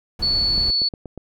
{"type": "noise", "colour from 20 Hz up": "brown", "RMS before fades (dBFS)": -29, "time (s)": [0.19, 0.71], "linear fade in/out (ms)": 5}
{"type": "tone", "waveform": "sine", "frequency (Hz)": 4435, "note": "C#8", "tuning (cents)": 0, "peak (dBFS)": -17, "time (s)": [0.22, 0.89], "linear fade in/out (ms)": 10}
{"type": "click train", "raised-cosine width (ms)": 2, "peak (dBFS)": -20, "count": 6, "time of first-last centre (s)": [0.58, 1.177], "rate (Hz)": 8.38}
{"effects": []}